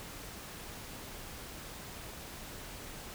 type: silence
effects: pink hiss -46 dBFS RMS until 3.14 s